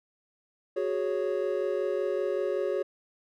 triangle chord, F# suspended second, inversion none, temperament equal, 370 / 415.3 / 554.4 Hz, F#4 / G#4 / C#5, 0 / 0 / 0 cents, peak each -29 dBFS, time 0.76-2.83 s, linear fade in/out 10 ms, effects none

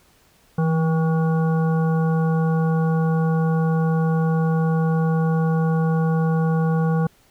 harmonic tone with a mistuned harmonic, 160.1 Hz, D#3, 50 cents sharp, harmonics 1 / 3 / 5 / 7 / 9, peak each -17 / -27 / -31 / -34 / -36 dBFS, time 0.58-7.07 s, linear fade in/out 5 ms, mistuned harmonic 1, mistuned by +36 cents, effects pink hiss -57 dBFS RMS until 7.3 s

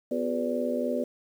harmonic tone with a mistuned harmonic, 83.1 Hz, E2, 15 cents sharp, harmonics 3 / 4 / 5 / 6 / 7, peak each -30 / -36 / -35 / -32 / -31 dBFS, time 0.11-1.04 s, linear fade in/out 5 ms, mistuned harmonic 4, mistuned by +130 cents, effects 9-bit

